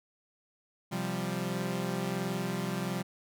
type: chord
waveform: sawtooth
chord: C suspended fourth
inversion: none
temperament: equal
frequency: 130.81 / 174.61 / 196 Hz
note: C3 / F3 / G3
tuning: 0 / 0 / 0 cents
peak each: -34 / -31 / -31 dBFS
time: 0.91-3.03 s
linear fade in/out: 20 ms
effects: none